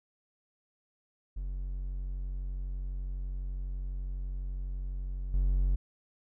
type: tone with level steps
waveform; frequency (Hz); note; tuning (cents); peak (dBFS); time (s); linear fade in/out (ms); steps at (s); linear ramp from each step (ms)
triangle; 46; F#1; -9; -31 / -22; 1.36-5.76; 10; 5.34; 2
effects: none